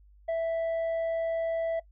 sine tone with tanh clipping, 659.3 Hz, E5, in tune, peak -27 dBFS, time 0.28-1.8 s, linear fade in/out 10 ms, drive 3 dB, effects noise-tail reverb RT60 0.1 s tail -22 dB re dry + added 50 Hz sine -54 dBFS peak until 1.91 s

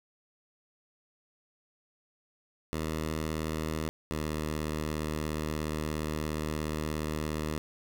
10% pulse tone pair in turn, 78.5 / 77.02 Hz, D#2 / D#2, +16 / -17 cents, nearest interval unison, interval 33 cents, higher first, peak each -23 dBFS, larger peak neither, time 2.73-3.89 / 4.11-7.58 s, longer second, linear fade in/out 0 ms, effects none

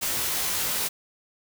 white noise with comb filter, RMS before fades -27 dBFS, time 0.01-0.89 s, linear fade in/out 20 ms, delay 18 ms, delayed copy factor -0.7, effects none

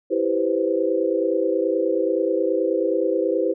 sine chord, C major seventh, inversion first, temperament equal, 329.6 / 392 / 493.9 / 523.3 Hz, E4 / G4 / B4 / C5, 0 / 0 / 0 / 0 cents, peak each -24 dBFS, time 0.1-3.54 s, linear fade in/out 20 ms, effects none

